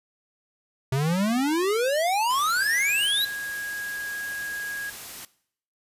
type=exponential sweep; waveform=square; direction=up; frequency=128.4 to 4037 Hz; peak=-22 dBFS; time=0.92-3.25 s; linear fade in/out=5 ms
type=noise; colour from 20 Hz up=white; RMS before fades=-39 dBFS; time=2.3-5.25 s; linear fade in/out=2 ms
type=tone; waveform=sine; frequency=1647 Hz; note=G#6; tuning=15 cents flat; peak=-30 dBFS; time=2.6-4.9 s; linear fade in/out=5 ms
effects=noise-tail reverb RT60 0.6 s tail -19 dB re dry + resampled to 32000 Hz